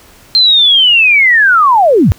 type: linear sweep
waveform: sine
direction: down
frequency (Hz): 4177 to 61.74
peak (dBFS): -4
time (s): 0.35-2.12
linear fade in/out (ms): 0
effects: pink hiss -41 dBFS RMS until 2.18 s